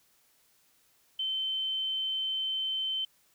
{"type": "tone", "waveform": "sine", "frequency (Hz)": 3084, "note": "G7", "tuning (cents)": -29, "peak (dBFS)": -29, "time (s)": [1.19, 3.05], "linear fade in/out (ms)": 5, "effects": ["white hiss -67 dBFS RMS until 3.34 s"]}